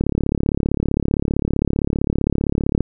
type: click train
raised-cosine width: 3 ms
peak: -5 dBFS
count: 100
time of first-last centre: 0.01-2.807 s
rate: 35.4 Hz
effects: none